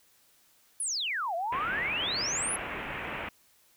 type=exponential two-way sweep; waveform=sine; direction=down then up; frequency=10990 to 653 to 10990 Hz; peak=-29 dBFS; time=0.8-2.56 s; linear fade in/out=2 ms; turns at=1.35 s
type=low-pass noise; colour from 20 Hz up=white; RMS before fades=-37 dBFS; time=1.52-3.29 s; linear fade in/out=5 ms; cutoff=2700 Hz; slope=48 dB/octave
effects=white hiss -64 dBFS RMS until 3.76 s